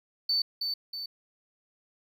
triangle tone with echo, 4525 Hz, C#8, 35 cents sharp, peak -21 dBFS, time 0.29-0.42 s, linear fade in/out 5 ms, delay 320 ms, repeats 2, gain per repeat -6 dB, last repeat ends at 1.06 s, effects tanh soft clip ceiling -21 dBFS

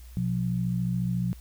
sine tone pair together, 124.6 / 178.69 Hz, B2 / F3, +16 / +40 cents, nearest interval tritone, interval 624 cents, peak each -28 / -27 dBFS, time 0.17-1.33 s, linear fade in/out 0 ms, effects added 60 Hz sine -43 dBFS peak until 1.4 s + white hiss -57 dBFS RMS until 1.4 s

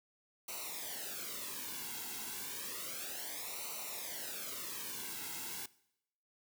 white noise with flanger, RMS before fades -43 dBFS, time 0.48-5.66 s, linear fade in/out 5 ms, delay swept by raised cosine 0.59 to 1.69 ms, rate 0.31 Hz, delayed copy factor -0.8, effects noise-tail reverb RT60 0.8 s tail -21 dB re dry

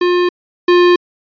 square tone pair in turn, 355.4 / 353.8 Hz, F4 / F4, +30 / +23 cents, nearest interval unison, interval 7 cents, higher first, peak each -11 / -7 dBFS, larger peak second, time 0.01-0.29 / 0.68-0.96 s, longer neither, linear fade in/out 5 ms, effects resampled to 11025 Hz

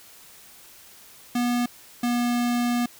square tone pair in turn, 242.5 / 241.2 Hz, B3 / B3, -31 / -41 cents, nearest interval unison, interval 10 cents, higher first, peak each -22 dBFS, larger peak neither, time 1.35-1.66 / 2.03-2.86 s, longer second, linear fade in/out 5 ms, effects white hiss -49 dBFS RMS until 2.99 s

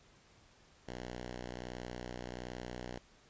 5% pulse tone, 61.3 Hz, B1, 12 cents flat, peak -31 dBFS, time 0.87-2.99 s, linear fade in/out 10 ms, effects pink hiss -64 dBFS RMS until 3.29 s + resampled to 16000 Hz

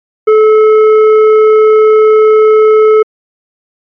sine tone with hard clipping, 432.6 Hz, A4, 29 cents flat, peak -4 dBFS, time 0.27-3.03 s, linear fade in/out 10 ms, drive 9 dB, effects low-pass 2000 Hz 12 dB/octave + MP3 96 kbps

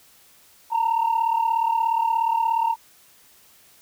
sine tone pair together, 903.1 / 940 Hz, A5 / A#5, +45 / +14 cents, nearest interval minor second, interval 69 cents, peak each -19 / -21 dBFS, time 0.7-2.76 s, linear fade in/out 50 ms, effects tanh soft clip ceiling -15 dBFS + white hiss -54 dBFS RMS until 3.81 s

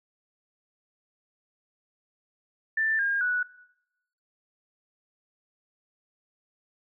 sine tone with pitch steps, 1773 / 1616.5 / 1473.8 Hz, A6 / G#6 / F#6, +13 / -47 / -7 cents, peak -23 dBFS, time 2.77-3.43 s, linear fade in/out 5 ms, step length 220 ms, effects noise-tail reverb RT60 0.8 s tail -19 dB re dry

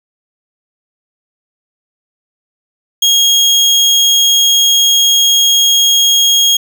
30% pulse tone, 3268 Hz, G#7, 29 cents flat, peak -4 dBFS, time 3.02-6.57 s, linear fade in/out 5 ms, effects none

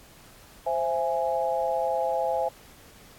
sine chord, C augmented, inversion none, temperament equal with one note detuned, 523.3 / 666.1 / 830.6 Hz, C5 / E5 / G#5, 0 / +18 / 0 cents, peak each -28 dBFS, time 0.66-2.49 s, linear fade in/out 10 ms, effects pink hiss -52 dBFS RMS until 3.18 s + AAC 64 kbps

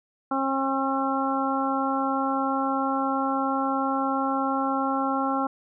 harmonic tone, 269.7 Hz, C#4, 47 cents flat, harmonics 1 / 2 / 3 / 4 / 5, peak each -27 / -32 / -28 / -30 / -30 dBFS, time 0.31-5.47 s, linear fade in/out 5 ms, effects none

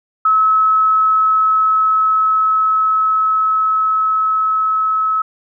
sine tone with level ramp, 1292 Hz, E6, 35 cents flat, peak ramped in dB -9 to -13 dBFS, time 0.25-5.22 s, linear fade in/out 5 ms, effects none

